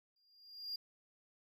triangle tone with exponential growth, 4809 Hz, D8, 40 cents sharp, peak -36 dBFS, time 0.16-0.76 s, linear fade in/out 5 ms, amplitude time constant 130 ms, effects none

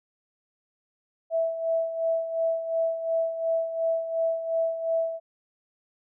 sine tone with tremolo, 657 Hz, E5, 6 cents flat, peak -21 dBFS, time 1.3-5.2 s, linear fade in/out 50 ms, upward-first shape sine, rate 2.8 Hz, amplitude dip 65%, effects none

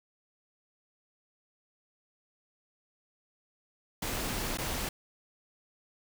pink noise with dropouts, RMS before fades -34 dBFS, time 4.02-4.89 s, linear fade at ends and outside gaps 5 ms, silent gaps 4.574-4.584 s, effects none

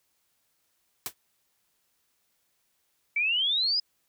white noise with exponential decay, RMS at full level -28 dBFS, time 1.06-1.14 s, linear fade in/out 0 ms, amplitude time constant 16 ms
sine exponential sweep, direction up, 2271 to 5080 Hz, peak -23 dBFS, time 3.16-3.8 s, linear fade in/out 5 ms
effects white hiss -73 dBFS RMS until 4.08 s

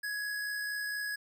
square tone with amplitude modulation, 1674 Hz, G#6, 13 cents sharp, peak -33 dBFS, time 0.03-1.16 s, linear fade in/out 10 ms, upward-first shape sine, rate 64.2 Hz, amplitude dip 30%, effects none

